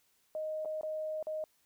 sine tone with dropouts, 622.3 Hz, D#5, in tune, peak -34 dBFS, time 0.35-1.44 s, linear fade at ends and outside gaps 1 ms, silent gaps 0.649-0.656 / 0.811-0.832 / 1.227-1.269 s, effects white hiss -72 dBFS RMS until 1.65 s

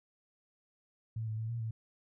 sine tone with pitch steps, 111.8 / 109.2 / 111.5 / 117 / 111.8 Hz, A2 / A2 / A2 / A#2 / A2, +28 / -13 / +23 / +7 / +28 cents, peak -34 dBFS, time 1.16-1.71 s, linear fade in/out 5 ms, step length 110 ms, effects none

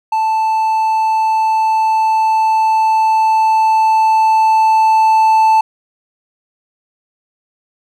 triangle tone with level ramp, 880 Hz, A5, in tune, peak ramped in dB -10 to -5 dBFS, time 0.12-5.61 s, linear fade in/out 5 ms, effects none

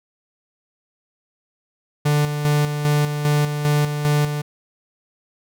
45% pulse tone with tremolo, 147.7 Hz, D3, 10 cents sharp, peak -15 dBFS, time 2.05-4.42 s, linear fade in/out 10 ms, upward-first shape square, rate 2.5 Hz, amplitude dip 55%, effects none

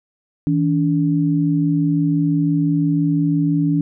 sine tone pair together, 161.1 / 287 Hz, E3 / D4, -39 / -40 cents, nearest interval minor seventh, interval 999 cents, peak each -17 dBFS, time 0.47-3.81 s, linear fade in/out 0 ms, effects none

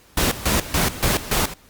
pink noise with tremolo, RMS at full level -19 dBFS, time 0.17-1.54 s, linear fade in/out 5 ms, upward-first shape square, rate 3.5 Hz, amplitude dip 80%, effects pink hiss -52 dBFS RMS until 1.69 s + Opus 48 kbps

